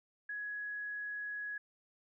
sine tone, 1675 Hz, G#6, 14 cents sharp, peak -38 dBFS, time 0.29-1.58 s, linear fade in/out 5 ms, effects none

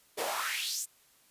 pink noise with high-pass filter sweep, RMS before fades -34 dBFS, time 0.17-0.86 s, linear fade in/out 20 ms, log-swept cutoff 420 to 8500 Hz, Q 3.7, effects white hiss -64 dBFS RMS until 1.3 s + resampled to 32000 Hz

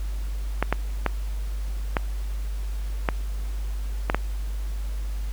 clicks, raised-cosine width 0.5 ms, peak -6 dBFS, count 7, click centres 0.626 / 0.726 / 1.063 / 1.968 / 3.088 / 4.099 / 4.146 s, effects added 50 Hz sine -26 dBFS peak until 5.32 s + pink hiss -47 dBFS RMS until 5.32 s

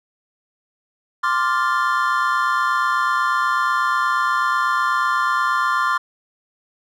triangle chord, D minor seventh, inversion third, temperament equal, 1046.5 / 1174.7 / 1396.9 / 1760 Hz, C6 / D6 / F6 / A6, 0 / 0 / 0 / 0 cents, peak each -19 / -20 / -20 / -25 dBFS, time 1.23-5.98 s, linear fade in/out 10 ms, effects none

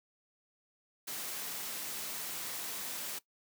white noise, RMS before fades -40 dBFS, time 1.07-3.19 s, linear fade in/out 10 ms, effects noise-tail reverb RT60 0.1 s tail -18 dB re dry + high-pass 150 Hz 12 dB/octave

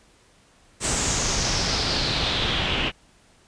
pink noise with low-pass filter sweep, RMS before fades -24 dBFS, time 0.8-2.92 s, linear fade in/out 50 ms, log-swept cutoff 8100 to 2800 Hz, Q 4.1, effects pink hiss -57 dBFS RMS until 3.47 s + resampled to 22050 Hz

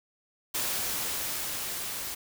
white noise with level ramp, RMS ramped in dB -30 to -36 dBFS, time 0.54-2.15 s, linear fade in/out 10 ms, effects none

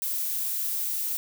violet noise, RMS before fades -29 dBFS, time 0.02-1.17 s, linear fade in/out 0 ms, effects none

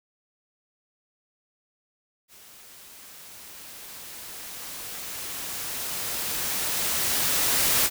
white noise with level ramp, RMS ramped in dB -50 to -21 dBFS, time 2.28-7.9 s, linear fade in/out 50 ms, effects none

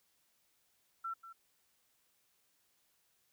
sine tone with echo, 1346 Hz, E6, 36 cents sharp, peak -37 dBFS, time 1.04-1.14 s, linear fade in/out 10 ms, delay 190 ms, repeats 1, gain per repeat -12 dB, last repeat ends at 1.33 s, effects white hiss -75 dBFS RMS until 3.32 s

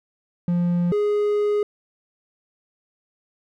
triangle tone pair in turn, 174.61 / 415.3 Hz, F3 / G#4, 0 / 0 cents, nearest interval octave + minor third, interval 1500 cents, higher second, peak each -16 dBFS, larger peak neither, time 0.48-0.92 / 0.92-1.63 s, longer second, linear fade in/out 2 ms, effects none

